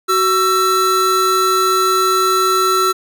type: tone pair together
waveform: square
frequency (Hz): 374.4 / 1334.2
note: F#4 / E6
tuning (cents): +20 / +20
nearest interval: octave + minor seventh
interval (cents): 2200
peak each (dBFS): -18 / -14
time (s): 0.08-2.93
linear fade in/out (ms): 20
effects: none